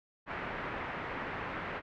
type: low-pass noise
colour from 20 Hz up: white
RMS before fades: -39 dBFS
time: 0.26-1.82 s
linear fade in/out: 50 ms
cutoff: 2000 Hz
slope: 24 dB/octave
effects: none